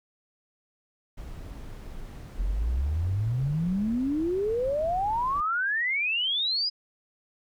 brown noise, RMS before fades -40 dBFS, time 1.17-5.41 s, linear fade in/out 10 ms
sine exponential sweep, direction up, 42 to 5040 Hz, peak -24 dBFS, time 2.38-6.7 s, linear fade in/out 20 ms
effects none

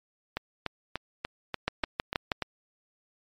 two click trains, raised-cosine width 0.3 ms, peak -14 / -10 dBFS, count 8 / 5, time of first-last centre 0.37-2.423 / 1.68-2.318 s, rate 3.41 / 6.27 Hz, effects MP3 64 kbps

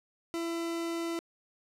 40% pulse tone, 335 Hz, E4, 28 cents sharp, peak -31 dBFS, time 0.34-1.19 s, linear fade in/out 0 ms, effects low-pass 12000 Hz 12 dB/octave

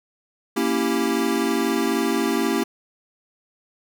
square chord, A# diminished seventh, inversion none, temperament equal, 233.1 / 277.2 / 329.6 / 392 Hz, A#3 / C#4 / E4 / G4, 0 / 0 / 0 / 0 cents, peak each -26 dBFS, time 0.56-2.64 s, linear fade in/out 10 ms, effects none

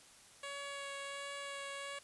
10% pulse tone with vibrato, 560 Hz, C#5, 18 cents sharp, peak -34 dBFS, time 0.43-1.99 s, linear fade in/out 5 ms, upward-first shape sine, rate 1.4 Hz, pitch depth 10 cents each way, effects white hiss -60 dBFS RMS until 2.03 s + resampled to 24000 Hz

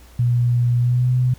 sine tone with pitch glide, 121.1 to 125.95 Hz, B2 to B2, -34 to +34 cents, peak -14 dBFS, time 0.19-1.34 s, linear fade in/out 5 ms, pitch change +68 cents, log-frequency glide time 0.79-1.11 s, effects added 60 Hz sine -44 dBFS peak until 1.38 s + pink hiss -50 dBFS RMS until 1.38 s

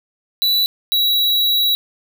square tone pair in turn, 3951 / 3894 Hz, B7 / B7, 0 / -25 cents, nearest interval unison, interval 25 cents, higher first, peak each -14 dBFS, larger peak neither, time 0.42-0.66 / 0.92-1.75 s, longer second, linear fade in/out 0 ms, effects none

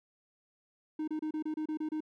triangle tone bursts, 309.5 Hz, D#4, 9 cents flat, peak -30 dBFS, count 9, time 0.99-2.005 s, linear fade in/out 5 ms, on 87 ms, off 29 ms, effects none

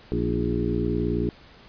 harmonic tone with a mistuned harmonic, 59.1 Hz, A#1, 24 cents sharp, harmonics 1 / 2 / 3 / 4 / 5 / 6 / 7, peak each -30 / -30 / -30 / -30 / -30 / -30 / -30 dBFS, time 0.12-1.29 s, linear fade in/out 0 ms, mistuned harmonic 5, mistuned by +54 cents, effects pink hiss -50 dBFS RMS until 1.68 s + resampled to 11025 Hz

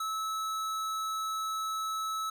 sine tone with hard clipping, 1300 Hz, E6, 24 cents flat, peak -33 dBFS, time 0-2.3 s, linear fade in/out 5 ms, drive 18 dB, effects none

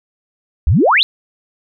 sine exponential sweep, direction up, 58.9 to 4186 Hz, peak -8 dBFS, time 0.67-1.03 s, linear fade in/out 0 ms, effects none

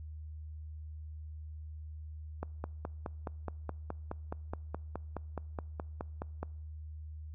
click train, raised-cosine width 1 ms, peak -23 dBFS, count 20, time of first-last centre 2.43-6.43 s, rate 4.75 Hz, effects noise-tail reverb RT60 0.8 s tail -25 dB re dry + added 77 Hz sine -42 dBFS peak until 7.34 s

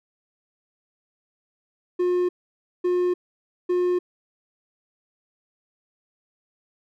triangle tone bursts, 358 Hz, F4, 43 cents sharp, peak -17 dBFS, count 3, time 1.99-3.99 s, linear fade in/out 10 ms, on 300 ms, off 550 ms, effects none

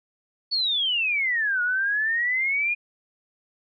sine exponential two-way sweep, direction down then up, 4508 to 1435 to 2457 Hz, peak -21 dBFS, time 0.51-2.75 s, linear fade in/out 20 ms, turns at 1.62 s, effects none

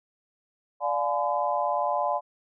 sine chord, D diminished seventh, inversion none, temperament just, 587.3 / 704.8 / 845.8 / 1014.9 Hz, D5 / F5 / Ab5 / Cb6, 0 / +16 / +31 / +47 cents, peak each -29 dBFS, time 0.8-2.21 s, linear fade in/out 50 ms, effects none

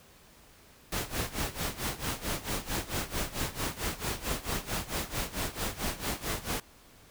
pink noise with tremolo, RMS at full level -31 dBFS, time 0.92-6.6 s, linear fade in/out 2 ms, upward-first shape sine, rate 4.5 Hz, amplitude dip 85%, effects pink hiss -57 dBFS RMS until 7.1 s

